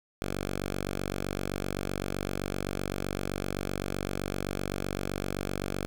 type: tone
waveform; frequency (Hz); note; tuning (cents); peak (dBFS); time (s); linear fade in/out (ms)
5% pulse; 47.79; G1; -43; -20; 0.22-5.86; 0
effects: none